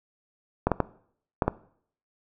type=clicks; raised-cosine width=1 ms; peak=-7 dBFS; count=5; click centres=0.67 / 0.717 / 0.803 / 1.422 / 1.48 s; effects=noise-tail reverb RT60 0.6 s tail -19 dB re dry